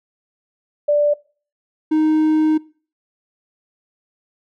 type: tone pair in turn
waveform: sine / triangle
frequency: 587.3 / 311.1 Hz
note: D5 / D#4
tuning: 0 / 0 cents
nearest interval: major seventh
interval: 1100 cents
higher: first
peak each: -12 / -11 dBFS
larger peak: second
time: 0.88-1.14 / 1.91-2.58 s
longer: second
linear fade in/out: 10 ms
effects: noise-tail reverb RT60 0.4 s tail -22 dB re dry